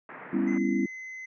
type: band-pass noise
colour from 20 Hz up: white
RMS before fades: -44 dBFS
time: 0.09-0.58 s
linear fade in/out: 2 ms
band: 140 to 2100 Hz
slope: 48 dB/octave
type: chord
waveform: sine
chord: C# half-diminished seventh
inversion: second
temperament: just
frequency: 199.57 / 249.5 / 277.2 / 332.6 Hz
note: G3 / B3 / C#4 / E4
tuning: +31 / +18 / 0 / +16 cents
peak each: -29 dBFS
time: 0.33-0.86 s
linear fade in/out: 5 ms
type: tone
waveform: triangle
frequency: 2046 Hz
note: C7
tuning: 39 cents flat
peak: -36 dBFS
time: 0.47-1.26 s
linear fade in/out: 10 ms
effects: resampled to 16000 Hz